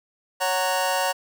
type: chord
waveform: sawtooth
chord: F# major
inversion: second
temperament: just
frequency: 555 / 740 / 925 Hz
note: C#5 / F#5 / A#5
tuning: +2 / 0 / -14 cents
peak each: -22 dBFS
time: 0.4-1.13 s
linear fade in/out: 20 ms
effects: none